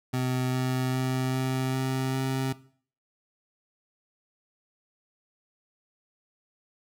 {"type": "tone with pitch steps", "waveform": "25% pulse", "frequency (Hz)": [127.8, 128.69, 129.58, 130.49, 131.39, 132.31], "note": ["C3", "C3", "C3", "C3", "C3", "C3"], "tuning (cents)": [-40, -28, -16, -4, 8, 20], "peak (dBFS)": -22, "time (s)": [0.13, 2.53], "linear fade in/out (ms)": 10, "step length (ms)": 400, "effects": ["noise-tail reverb RT60 0.5 s tail -18 dB re dry"]}